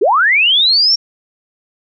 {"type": "linear sweep", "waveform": "sine", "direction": "up", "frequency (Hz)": [328.2, 5588], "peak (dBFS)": -8, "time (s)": [0.01, 0.96], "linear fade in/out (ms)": 10, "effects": []}